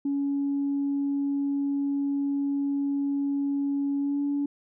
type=tone with pitch glide; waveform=sine; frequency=280.8 to 284.9 Hz; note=C#4 to C#4; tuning=+22 to +48 cents; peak=-23 dBFS; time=0.05-4.46 s; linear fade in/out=5 ms; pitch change=+26 cents; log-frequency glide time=3.98-4.2 s; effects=tanh soft clip ceiling -20 dBFS